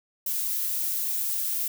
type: noise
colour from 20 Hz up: violet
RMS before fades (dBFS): -28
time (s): 0.26-1.68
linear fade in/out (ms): 5
effects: none